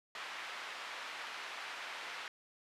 pink band-pass noise, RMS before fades -45 dBFS, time 0.15-2.28 s, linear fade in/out 2 ms, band 1100 to 3100 Hz, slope 12 dB/octave, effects resampled to 32000 Hz

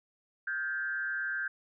sine tone with frequency modulation, 1568 Hz, G6, in tune, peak -31 dBFS, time 0.47-1.48 s, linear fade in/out 5 ms, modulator 136 Hz, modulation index 0.81, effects none

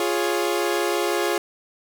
sawtooth chord, Db major, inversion first, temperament equal, 349.2 / 415.3 / 554.4 Hz, F4 / Ab4 / Db5, 0 / 0 / 0 cents, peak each -20 / -21 / -24 dBFS, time 0-1.38 s, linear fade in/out 2 ms, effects none

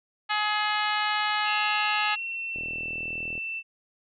harmonic tone, 421.8 Hz, G#4, 27 cents sharp, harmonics 2 / 3 / 4 / 5 / 6 / 7 / 8 / 9 / 10, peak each -29 / -30 / -31 / -33 / -35 / -34 / -38 / -41 / -39 dBFS, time 0.29-2.16 s, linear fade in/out 20 ms
sine tone with pitch glide, 2720 to 2669 Hz, F7 to E7, -46 to +21 cents, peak -30 dBFS, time 1.44-3.63 s, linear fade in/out 50 ms, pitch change -33 cents, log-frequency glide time 2.14-2.89 s
click train, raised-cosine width 2 ms, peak -29 dBFS, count 34, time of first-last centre 2.56-3.379 s, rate 40.3 Hz
effects none

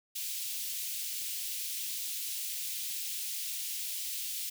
white high-pass noise, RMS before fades -37 dBFS, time 0.15-4.5 s, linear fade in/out 10 ms, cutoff 2600 Hz, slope 24 dB/octave, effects none

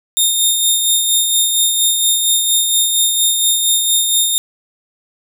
15% pulse tone with tremolo, 3663 Hz, A#7, 31 cents flat, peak -3 dBFS, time 0.17-4.38 s, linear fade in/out 0 ms, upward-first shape sine, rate 4.3 Hz, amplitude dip 40%, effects none

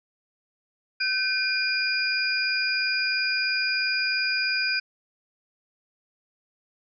sine tone cluster, 1532 / 2416 / 4887 Hz, G6 / D7 / D#8, -40 / +48 / -32 cents, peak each -27 dBFS, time 1-4.8 s, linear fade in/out 10 ms, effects none

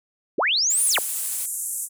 sine linear two-way sweep, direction up then down, 216.1 to 10250 to 216.1 Hz, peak -18 dBFS, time 0.38-0.99 s, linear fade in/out 5 ms, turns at 0.86 s
blue noise with tremolo, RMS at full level -32 dBFS, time 0.7-1.46 s, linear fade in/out 5 ms, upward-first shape sine, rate 13 Hz, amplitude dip 25%
white band-pass noise, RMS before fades -29 dBFS, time 0.75-1.89 s, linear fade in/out 50 ms, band 7300 to 12000 Hz, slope 48 dB/octave
effects none

